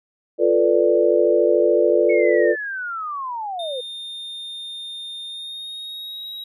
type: chord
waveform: sine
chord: B half-diminished seventh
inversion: second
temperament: equal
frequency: 349.2 / 440 / 493.9 / 587.3 Hz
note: F4 / A4 / B4 / D5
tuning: 0 / 0 / 0 / 0 cents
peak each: -19 dBFS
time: 0.38-2.56 s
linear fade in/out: 50 ms
type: linear sweep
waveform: sine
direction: down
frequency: 2217 to 481.2 Hz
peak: -25 dBFS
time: 2.09-3.81 s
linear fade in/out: 10 ms
type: tone with pitch glide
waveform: triangle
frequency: 3640 to 3828 Hz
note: A#7 to A#7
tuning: -42 to +45 cents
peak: -29 dBFS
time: 3.59-6.44 s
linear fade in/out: 5 ms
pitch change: +87 cents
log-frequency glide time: 5.26-6.3 s
effects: none

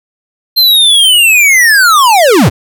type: linear sweep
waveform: square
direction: down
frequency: 4186 to 66.3 Hz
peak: -4 dBFS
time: 0.56-2.5 s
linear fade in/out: 20 ms
effects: none

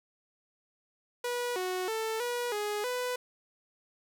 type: tone with pitch steps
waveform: sawtooth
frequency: 486.4 / 368.1 / 443.5 / 484.5 / 416.8 / 497.3 Hz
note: B4 / F#4 / A4 / B4 / G#4 / B4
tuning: -26 / -9 / +14 / -33 / +6 / +12 cents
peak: -27 dBFS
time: 1.24-3.16 s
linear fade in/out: 5 ms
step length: 320 ms
effects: none

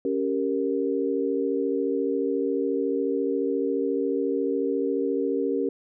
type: chord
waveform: sine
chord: G diminished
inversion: second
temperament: equal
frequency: 277.2 / 392 / 466.2 Hz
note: Db4 / G4 / Bb4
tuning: 0 / 0 / 0 cents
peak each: -27 dBFS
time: 0.05-5.69 s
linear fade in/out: 2 ms
effects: none

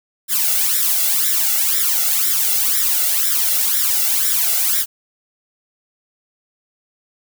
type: noise with flanger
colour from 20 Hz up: blue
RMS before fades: -17 dBFS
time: 0.28-4.86 s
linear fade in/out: 50 ms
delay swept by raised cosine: 0.54 to 1.48 ms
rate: 2 Hz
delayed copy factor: +0.95
effects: none

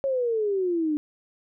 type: exponential sweep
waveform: sine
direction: down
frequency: 554.4 to 293.7 Hz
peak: -22 dBFS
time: 0.04-0.97 s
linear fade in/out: 0 ms
effects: none

